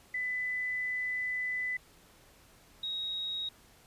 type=tone pair in turn; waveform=sine; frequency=2000 / 3783 Hz; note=B6 / A#7; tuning=+21 / +25 cents; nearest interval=major seventh; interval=1104 cents; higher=second; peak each=-31 / -33 dBFS; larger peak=first; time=0.14-1.77 / 2.83-3.49 s; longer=first; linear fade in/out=5 ms; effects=pink hiss -60 dBFS RMS until 3.86 s + resampled to 32000 Hz